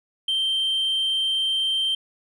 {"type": "tone", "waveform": "sine", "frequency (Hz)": 3136, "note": "G7", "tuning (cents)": 0, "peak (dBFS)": -18, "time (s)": [0.28, 1.95], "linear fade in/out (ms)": 5, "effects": ["tanh soft clip ceiling -19 dBFS"]}